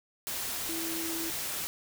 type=tone in noise; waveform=sine; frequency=328.9 Hz; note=E4; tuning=4 cents flat; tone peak=-36 dBFS; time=0.69-1.3 s; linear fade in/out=0 ms; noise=white; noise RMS=-35 dBFS; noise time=0.27-1.67 s; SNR=-4 dB; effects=none